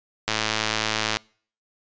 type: click train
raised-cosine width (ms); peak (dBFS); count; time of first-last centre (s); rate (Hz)
0.2; -5; 98; 0.28-1.17; 109
effects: noise-tail reverb RT60 0.5 s tail -26 dB re dry + resampled to 16000 Hz